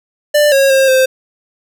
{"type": "tone with pitch steps", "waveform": "square", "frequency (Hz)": [592, 546, 535, 522], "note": ["D5", "C#5", "C5", "C5"], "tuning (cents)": [14, -26, 38, -4], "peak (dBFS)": -8, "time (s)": [0.34, 1.06], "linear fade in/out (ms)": 10, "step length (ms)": 180, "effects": []}